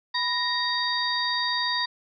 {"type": "harmonic tone with a mistuned harmonic", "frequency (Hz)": 934, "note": "A#5", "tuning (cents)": 3, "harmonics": [1, 2, 4, 5], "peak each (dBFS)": [-29, -29, -29, -29], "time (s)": [0.14, 1.86], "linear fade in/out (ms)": 10, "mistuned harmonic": 1, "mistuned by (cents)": 100, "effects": []}